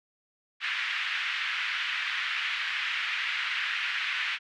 white band-pass noise, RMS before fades -31 dBFS, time 0.6-4.39 s, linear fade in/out 50 ms, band 1500 to 2800 Hz, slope 24 dB/octave, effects none

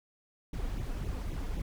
brown noise with flanger, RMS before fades -35 dBFS, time 0.53-1.62 s, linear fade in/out 5 ms, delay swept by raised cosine 0.3 to 4.2 ms, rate 3.8 Hz, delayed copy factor +0.75, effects none

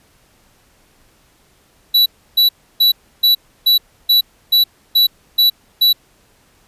square tone bursts, 3940 Hz, B7, 5 cents flat, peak -9 dBFS, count 10, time 1.94-5.93 s, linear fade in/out 10 ms, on 120 ms, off 310 ms, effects pink hiss -54 dBFS RMS until 6.67 s + resampled to 32000 Hz

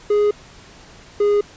triangle tone pair in turn, 415.3 / 411.5 Hz, G#4 / G#4, 0 / -16 cents, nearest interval unison, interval 16 cents, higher first, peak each -11 dBFS, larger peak neither, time 0.1-0.31 / 1.2-1.41 s, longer neither, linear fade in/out 5 ms, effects pink hiss -44 dBFS RMS until 1.56 s + resampled to 16000 Hz

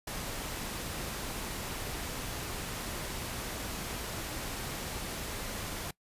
pink noise, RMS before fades -38 dBFS, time 0.07-5.91 s, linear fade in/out 5 ms, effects noise-tail reverb RT60 0.1 s tail -22 dB re dry + resampled to 32000 Hz

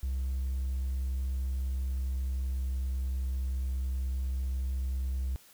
triangle tone with pitch glide, 65.41 to 65 Hz, C2 to C2, 0 to -11 cents, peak -26 dBFS, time 0.03-5.36 s, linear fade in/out 0 ms, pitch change -11 cents, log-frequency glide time 0.26-3.12 s, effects tanh soft clip ceiling -25 dBFS + white hiss -58 dBFS RMS until 5.53 s

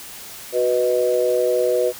sine chord, B major, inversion second, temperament equal, 370 / 493.9 / 622.3 Hz, F#4 / B4 / D#5, 0 / 0 / 0 cents, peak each -22 / -18 / -22 dBFS, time 0.52-1.93 s, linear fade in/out 50 ms, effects white hiss -37 dBFS RMS until 1.99 s

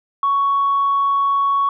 sine tone, 1114 Hz, C#6, 8 cents sharp, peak -13 dBFS, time 0.23-1.69 s, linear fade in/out 2 ms, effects tanh soft clip ceiling -10 dBFS

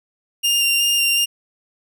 sawtooth tone with vibrato, 2794 Hz, F7, in tune, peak -12 dBFS, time 0.43-1.26 s, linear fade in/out 20 ms, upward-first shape square, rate 2.7 Hz, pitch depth 10 cents each way, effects none

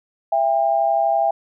sine tone pair together, 667.9 / 800 Hz, E5 / G5, +23 / +35 cents, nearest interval minor third, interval 312 cents, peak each -18 dBFS, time 0.32-1.31 s, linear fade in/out 5 ms, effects none

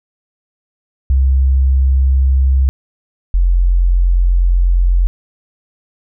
sine tone pair in turn, 66.2 / 44.18 Hz, C2 / F1, +21 / +21 cents, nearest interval perfect fifth, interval 700 cents, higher first, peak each -8 dBFS, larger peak neither, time 1.1-2.69 / 3.34-5.07 s, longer second, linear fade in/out 0 ms, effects none

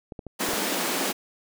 clicks, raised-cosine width 2 ms, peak -23 dBFS, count 5, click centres 0.122 / 0.192 / 0.267 / 0.488 / 0.535 s
pink high-pass noise, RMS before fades -27 dBFS, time 0.39-1.13 s, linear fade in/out 20 ms, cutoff 180 Hz, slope 96 dB/octave
effects none

